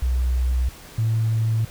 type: tone pair in turn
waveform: sine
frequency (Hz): 62.7 / 111.72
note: B1 / A2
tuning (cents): +27 / +27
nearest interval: minor seventh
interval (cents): 1000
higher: second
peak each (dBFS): -17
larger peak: neither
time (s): 0.02-0.69 / 0.98-1.65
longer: neither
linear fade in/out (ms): 5
effects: tanh soft clip ceiling -13 dBFS + pink hiss -43 dBFS RMS until 1.7 s